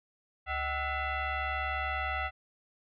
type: tone with frequency modulation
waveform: sine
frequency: 622.3 Hz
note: D#5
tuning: in tune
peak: -30 dBFS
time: 0.46-2.31 s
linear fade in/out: 50 ms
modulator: 691 Hz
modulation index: 2.8
effects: none